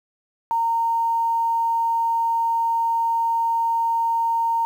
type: tone with quantisation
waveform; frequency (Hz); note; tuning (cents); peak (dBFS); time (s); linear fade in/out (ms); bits
sine; 920; A#5; -23; -18; 0.51-4.65; 0; 8
effects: none